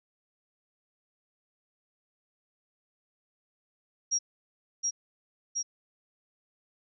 sine tone with echo, 5650 Hz, F8, 19 cents sharp, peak -24 dBFS, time 4.11-4.19 s, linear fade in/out 20 ms, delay 720 ms, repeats 2, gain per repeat -2 dB, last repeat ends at 5.63 s, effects none

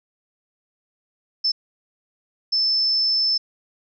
sine tone bursts at uneven times, 5274 Hz, E8, in tune, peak -17 dBFS, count 2, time 1.44-1.52 / 2.52-3.38 s, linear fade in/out 10 ms, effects none

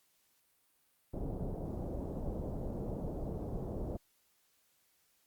pink low-pass noise, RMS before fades -39 dBFS, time 1.13-3.97 s, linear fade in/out 10 ms, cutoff 650 Hz, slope 24 dB/octave, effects white hiss -73 dBFS RMS until 5.26 s + Opus 48 kbps

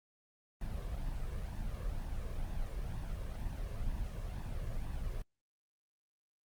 brown noise with flanger, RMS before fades -38 dBFS, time 0.61-5.22 s, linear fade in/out 2 ms, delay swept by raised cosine 1.1 to 1.84 ms, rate 2.1 Hz, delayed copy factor +0.65, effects Opus 24 kbps

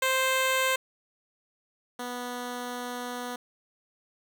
10% pulse tone pair in turn, 523.3 / 245.6 Hz, C5 / B3, 0 / -9 cents, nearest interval octave + minor second, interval 1309 cents, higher first, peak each -15 / -25 dBFS, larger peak first, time 0.02-0.76 / 1.99-3.36 s, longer second, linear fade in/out 5 ms, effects none

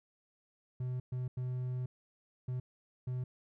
triangle tone bursts at uneven times, 126.3 Hz, B2, 39 cents sharp, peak -32 dBFS, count 5, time 0.8-1 / 1.12-1.28 / 1.37-1.86 / 2.48-2.6 / 3.07-3.24 s, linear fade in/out 5 ms, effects none

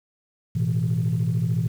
sine chord, A suspended second, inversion none, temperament equal, 110 / 123.47 / 164.81 Hz, A2 / B2 / E3, 0 / 0 / 0 cents, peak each -24 / -23 / -23 dBFS, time 0.55-1.68 s, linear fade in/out 10 ms, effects tanh soft clip ceiling -15 dBFS + 8-bit

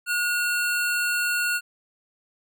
square tone pair together, 1444 / 2726 Hz, F#6 / F7, -43 / -43 cents, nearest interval major seventh, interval 1100 cents, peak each -24 / -29 dBFS, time 0.06-1.61 s, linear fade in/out 50 ms, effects none

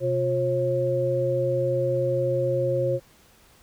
sine tone cluster, 127.6 / 355.5 / 539 Hz, C3 / F4 / C#5, -43 / +31 / -49 cents, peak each -27 / -28 / -23 dBFS, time 0-3 s, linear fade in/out 50 ms, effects pink hiss -56 dBFS RMS until 3.62 s

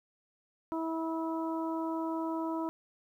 harmonic tone, 324.9 Hz, E4, 25 cents flat, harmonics 1 / 2 / 3 / 4, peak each -33 / -40 / -38 / -45 dBFS, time 0.72-2.69 s, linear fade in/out 0 ms, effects 11-bit

